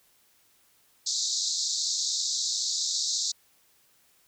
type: band-pass noise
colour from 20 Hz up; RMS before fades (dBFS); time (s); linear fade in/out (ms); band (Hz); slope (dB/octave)
pink; -29; 1.06-3.32; 10; 3800 to 7500; 96
effects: white hiss -64 dBFS RMS until 4.27 s